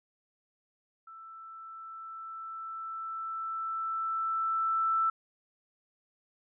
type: tone with level ramp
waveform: sine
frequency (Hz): 1326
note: E6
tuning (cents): +10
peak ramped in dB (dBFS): -46 to -24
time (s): 1.07-5.1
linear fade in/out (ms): 5
effects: none